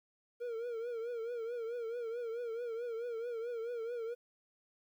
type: tone with vibrato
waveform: triangle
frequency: 467.3 Hz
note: A#4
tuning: 4 cents sharp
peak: -35 dBFS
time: 0.4-4.15 s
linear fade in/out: 20 ms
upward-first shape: triangle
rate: 4.6 Hz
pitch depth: 97 cents each way
effects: 12-bit